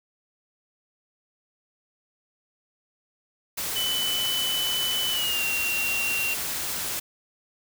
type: noise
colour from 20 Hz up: white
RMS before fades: -30 dBFS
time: 3.57-7 s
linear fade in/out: 10 ms
type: tone with pitch glide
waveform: sine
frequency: 3000 to 2751 Hz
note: F#7 to F7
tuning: +23 to -27 cents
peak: -25 dBFS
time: 3.75-6.35 s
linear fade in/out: 20 ms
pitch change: -150 cents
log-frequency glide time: 5.11-5.43 s
effects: none